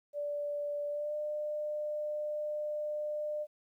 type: tone with pitch glide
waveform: sine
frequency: 583 to 600.4 Hz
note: D5 to D5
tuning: -13 to +38 cents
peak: -33 dBFS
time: 0.13-3.47 s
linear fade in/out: 50 ms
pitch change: +51 cents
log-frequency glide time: 0.89-1.15 s
effects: 12-bit